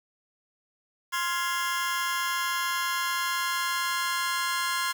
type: chord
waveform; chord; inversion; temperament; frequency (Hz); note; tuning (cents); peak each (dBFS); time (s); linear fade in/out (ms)
sawtooth; F minor; second; just; 1047.7 / 1396.9 / 1676.3; C6 / F6 / Ab6; +2 / 0 / +16; -25 / -29 / -29; 1.12-4.93; 20
effects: 8-bit